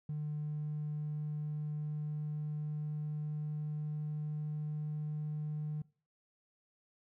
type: tone with pitch glide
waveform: triangle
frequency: 150.3 to 151.35 Hz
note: D3 to D#3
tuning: +40 to -48 cents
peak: -32 dBFS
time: 0.09-5.82 s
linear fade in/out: 5 ms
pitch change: +12 cents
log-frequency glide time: 0.88-5.25 s
effects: noise-tail reverb RT60 0.4 s tail -24 dB re dry + tanh soft clip ceiling -32 dBFS